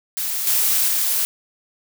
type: noise with level steps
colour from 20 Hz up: blue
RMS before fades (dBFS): -24 / -18 / -20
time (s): 0.17-1.25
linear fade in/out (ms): 0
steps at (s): 0.47 / 0.88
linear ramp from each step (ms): 2
effects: none